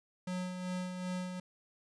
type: tone with tremolo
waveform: square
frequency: 182.3 Hz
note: F#3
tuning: 25 cents flat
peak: -35 dBFS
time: 0.27-1.4 s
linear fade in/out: 5 ms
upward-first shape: sine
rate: 2.6 Hz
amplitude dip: 45%
effects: resampled to 22050 Hz + 12-bit